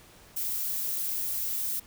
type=noise; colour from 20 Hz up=violet; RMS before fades=-31 dBFS; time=0.36-1.8 s; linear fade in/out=10 ms; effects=pink hiss -54 dBFS RMS until 1.86 s